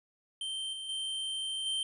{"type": "tone with level steps", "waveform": "square", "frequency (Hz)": 3127, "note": "G7", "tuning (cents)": -5, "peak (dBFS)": [-35, -39, -34, -31], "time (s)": [0.41, 1.83], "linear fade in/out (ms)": 2, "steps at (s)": [0.73, 0.89, 1.66], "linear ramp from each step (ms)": 2, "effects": ["resampled to 24000 Hz"]}